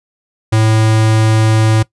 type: tone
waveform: square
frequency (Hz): 110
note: A2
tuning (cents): 0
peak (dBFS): -9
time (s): 0.52-1.83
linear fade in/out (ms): 10
effects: noise-tail reverb RT60 0.1 s tail -20 dB re dry + resampled to 24000 Hz